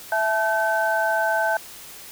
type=tone cluster; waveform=sine; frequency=662 / 866 / 1533 Hz; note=E5 / A5 / G6; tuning=+7 / -28 / -39 cents; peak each=-23 / -24 / -23 dBFS; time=0.12-1.57 s; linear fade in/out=2 ms; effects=white hiss -41 dBFS RMS until 2.11 s